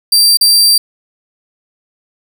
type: tone with dropouts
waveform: sawtooth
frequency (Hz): 4699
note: D8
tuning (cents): 0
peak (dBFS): -3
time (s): 0.12-0.78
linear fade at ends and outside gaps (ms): 5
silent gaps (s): 0.372-0.41
effects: none